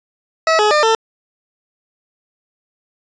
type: tone with pitch steps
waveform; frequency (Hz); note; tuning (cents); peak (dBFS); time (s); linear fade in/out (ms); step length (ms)
20% pulse; 646 / 422.7 / 602 / 447.3; E5 / G#4 / D5 / A4; -35 / +31 / +43 / +28; -6; 0.47-0.95; 2; 120
effects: resampled to 16000 Hz + 7-bit